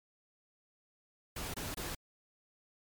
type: noise bursts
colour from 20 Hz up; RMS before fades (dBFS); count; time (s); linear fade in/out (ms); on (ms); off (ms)
pink; -40; 3; 1.36-1.95; 5; 180; 25
effects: MP3 96 kbps